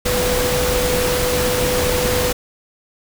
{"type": "tone in noise", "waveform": "sine", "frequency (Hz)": 496.6, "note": "B4", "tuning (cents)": 9, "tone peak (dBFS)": -19, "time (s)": [0.05, 2.33], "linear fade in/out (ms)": 10, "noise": "pink", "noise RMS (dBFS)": -20, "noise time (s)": [0.05, 2.33], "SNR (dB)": -2, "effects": []}